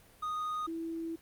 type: tone pair in turn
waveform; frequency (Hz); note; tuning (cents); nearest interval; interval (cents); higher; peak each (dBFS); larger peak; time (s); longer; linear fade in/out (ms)
triangle / sine; 1239 / 328.9; D#6 / E4; -8 / -4; octave + major seventh; 2296; first; -31 / -35; first; 0.22-0.67 / 0.67-1.16; second; 10
effects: pink hiss -60 dBFS RMS until 1.21 s + Opus 32 kbps